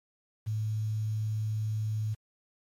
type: tone with quantisation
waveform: sine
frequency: 108.3 Hz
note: A2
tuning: 27 cents flat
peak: -28 dBFS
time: 0.46-2.15 s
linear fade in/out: 20 ms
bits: 9
effects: MP3 64 kbps